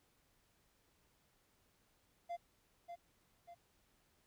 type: tone with echo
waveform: triangle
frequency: 691 Hz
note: F5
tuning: 19 cents flat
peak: -38 dBFS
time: 2.29-2.37 s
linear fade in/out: 20 ms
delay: 590 ms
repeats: 2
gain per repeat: -6 dB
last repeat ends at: 3.55 s
effects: pink hiss -75 dBFS RMS until 4.26 s